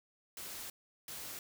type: noise bursts at uneven times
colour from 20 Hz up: white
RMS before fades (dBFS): -45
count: 2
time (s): 0.37-0.7 / 1.08-1.39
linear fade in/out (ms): 2
effects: none